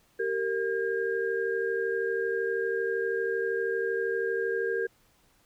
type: tone cluster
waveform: sine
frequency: 388.3 / 461 / 1615 Hz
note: G4 / A#4 / G#6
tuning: -16 / -19 / -49 cents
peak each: -31 / -29 / -33 dBFS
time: 0.19-4.87 s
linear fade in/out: 10 ms
effects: pink hiss -65 dBFS RMS until 5.45 s